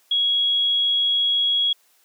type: tone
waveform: sine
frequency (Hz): 3322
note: G#7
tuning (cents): 0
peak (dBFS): -17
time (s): 0.11-1.73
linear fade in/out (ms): 5
effects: white hiss -60 dBFS RMS until 2.04 s + high-pass 400 Hz 12 dB/octave